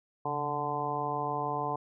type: harmonic tone with a mistuned harmonic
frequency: 146.83 Hz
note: D3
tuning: in tune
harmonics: 1 / 2 / 3 / 4 / 5 / 6 / 7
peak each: -40 / -42 / -38 / -42 / -35 / -36 / -35 dBFS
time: 0.25-1.76 s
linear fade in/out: 5 ms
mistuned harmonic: 1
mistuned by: -86 cents
effects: none